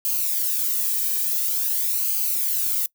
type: noise with flanger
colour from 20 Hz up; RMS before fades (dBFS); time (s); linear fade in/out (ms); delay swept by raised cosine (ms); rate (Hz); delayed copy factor
violet; -23; 0.05-2.86; 0; 0.54 to 1.46; 0.48; -0.65
effects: noise-tail reverb RT60 0.1 s tail -23 dB re dry